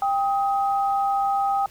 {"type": "tone pair together", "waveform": "sine", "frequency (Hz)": [792.6, 1260], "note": ["G5", "D#6"], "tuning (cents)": [19, 21], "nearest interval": "minor sixth", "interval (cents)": 802, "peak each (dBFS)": [-20, -27], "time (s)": [0.02, 1.66], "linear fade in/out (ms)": 2, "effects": ["pink hiss -50 dBFS RMS until 1.7 s"]}